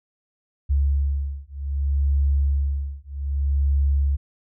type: beating tone pair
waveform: sine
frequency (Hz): 69.6 / 70.24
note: C#2 / C#2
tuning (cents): +8 / +23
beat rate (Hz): 0.64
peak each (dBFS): -22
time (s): 0.69-4.17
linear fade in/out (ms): 20
effects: none